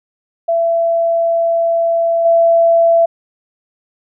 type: tone with level steps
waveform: sine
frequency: 670 Hz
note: E5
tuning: 28 cents sharp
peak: -11 / -7 dBFS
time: 0.48-3.06 s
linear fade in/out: 10 ms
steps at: 2.25 s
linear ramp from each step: 5 ms
effects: none